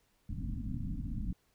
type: low-pass noise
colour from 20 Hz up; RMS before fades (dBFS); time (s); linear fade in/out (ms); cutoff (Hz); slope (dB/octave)
pink; -37; 0.29-1.33; 5; 280; 96
effects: pink hiss -73 dBFS RMS until 1.54 s